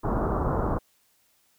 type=low-pass noise; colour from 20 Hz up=pink; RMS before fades=-26 dBFS; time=0.03-0.79 s; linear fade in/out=20 ms; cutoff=1300 Hz; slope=48 dB/octave; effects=white hiss -66 dBFS RMS until 1.58 s